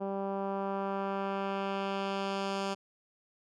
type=tone with low-pass filter sweep; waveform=10% pulse; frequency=196 Hz; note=G3; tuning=in tune; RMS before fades=-34 dBFS; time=0-2.75 s; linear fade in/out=20 ms; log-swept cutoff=670 to 6200 Hz; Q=0.98; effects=none

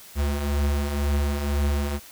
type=beating tone pair; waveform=square; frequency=70.2 / 72.2 Hz; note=C#2 / D2; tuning=+22 / -29 cents; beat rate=2 Hz; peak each=-31 / -23 dBFS; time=0.15-2 s; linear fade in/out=50 ms; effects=white hiss -46 dBFS RMS until 2.11 s

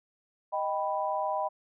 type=chord; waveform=sine; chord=Eb augmented; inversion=none; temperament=equal; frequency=622.3 / 784 / 987.8 Hz; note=Eb5 / G5 / B5; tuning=0 / 0 / 0 cents; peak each=-32 dBFS; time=0.52-1.49 s; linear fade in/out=20 ms; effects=none

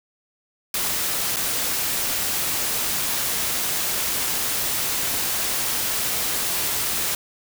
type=noise with dropouts; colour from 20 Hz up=white; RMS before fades=-24 dBFS; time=0.74-7.15 s; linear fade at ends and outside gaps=2 ms; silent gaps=1.361-1.367 s; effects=none

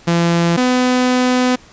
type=tone pair in turn; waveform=sawtooth; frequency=170 / 251.6 Hz; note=F3 / B3; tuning=-46 / +32 cents; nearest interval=perfect fifth; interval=678 cents; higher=second; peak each=-8 dBFS; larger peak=neither; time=0.07-0.57 / 0.57-1.56 s; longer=second; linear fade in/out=10 ms; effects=pink hiss -44 dBFS RMS until 1.72 s + resampled to 16000 Hz

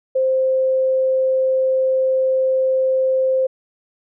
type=tone; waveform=sine; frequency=523.3 Hz; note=C5; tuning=in tune; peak=-14 dBFS; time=0.15-3.47 s; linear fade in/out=10 ms; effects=none

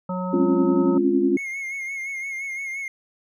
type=harmonic tone; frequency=182.9 Hz; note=F#3; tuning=20 cents flat; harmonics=1 / 3 / 5 / 7; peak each=-26 / -31 / -33 / -34 dBFS; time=0.09-0.98 s; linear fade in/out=5 ms
type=chord; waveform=sine; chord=Db major seventh; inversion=second; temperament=equal with one note detuned; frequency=207.7 / 266.4 / 277.2 / 349.2 Hz; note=Ab3 / C4 / Db4 / F4; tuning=0 / +31 / 0 / 0 cents; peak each=-26 / -23 / -22 / -20 dBFS; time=0.33-1.37 s; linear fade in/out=5 ms
type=tone with vibrato; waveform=triangle; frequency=2159 Hz; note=C#7; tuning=46 cents flat; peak=-26 dBFS; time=1.37-2.88 s; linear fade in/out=2 ms; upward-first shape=sine; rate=5.8 Hz; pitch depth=45 cents each way
effects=none

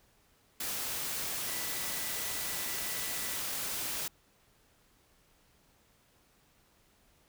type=tone in noise; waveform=sine; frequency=1975.5 Hz; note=B6; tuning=in tune; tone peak=-47 dBFS; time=1.47-3.37 s; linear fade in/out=5 ms; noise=white; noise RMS=-36 dBFS; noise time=0.6-4.08 s; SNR=-14 dB; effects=pink hiss -67 dBFS RMS until 7.28 s

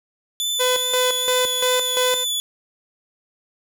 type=tone with vibrato; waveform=sawtooth; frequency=3476 Hz; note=A7; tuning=22 cents flat; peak=-18 dBFS; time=0.4-2.4 s; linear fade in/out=0 ms; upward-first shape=sine; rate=2.4 Hz; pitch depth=21 cents each way
type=tone with tremolo; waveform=sawtooth; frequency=504 Hz; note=B4; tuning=35 cents sharp; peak=-14 dBFS; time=0.59-2.25 s; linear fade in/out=20 ms; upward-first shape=square; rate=2.9 Hz; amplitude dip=70%
effects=none

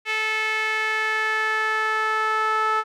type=tone with band-pass filter sweep; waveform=sawtooth; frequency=435.7 Hz; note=A4; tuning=17 cents flat; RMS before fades=-23 dBFS; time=0.05-2.84 s; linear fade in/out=50 ms; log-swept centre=2300 to 1300 Hz; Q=3.2; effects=none

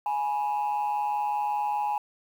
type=tone pair together; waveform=sine; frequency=833.9 / 979 Hz; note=G#5 / B5; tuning=+7 / -15 cents; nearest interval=minor third; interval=278 cents; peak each=-24 / -30 dBFS; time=0.06-1.98 s; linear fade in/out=2 ms; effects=tanh soft clip ceiling -22 dBFS + 9-bit

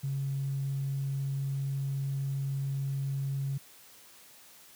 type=tone with tanh clipping; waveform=triangle; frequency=137.3 Hz; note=C#3; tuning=16 cents flat; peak=-29 dBFS; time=0.03-3.58 s; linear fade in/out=10 ms; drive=4 dB; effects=white hiss -55 dBFS RMS until 4.75 s + high-pass 80 Hz 12 dB/octave

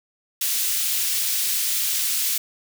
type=high-pass noise; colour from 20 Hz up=white; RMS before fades=-23 dBFS; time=0.41-2.38 s; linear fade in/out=5 ms; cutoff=2700 Hz; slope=12 dB/octave; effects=none

